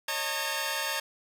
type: tone cluster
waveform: 10% pulse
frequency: 550 / 617 / 904 / 1640 Hz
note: C#5 / D#5 / A5 / G#6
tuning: -14 / -15 / +47 / -22 cents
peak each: -28 / -28 / -24 / -28 dBFS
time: 0.08-1 s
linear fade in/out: 5 ms
effects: none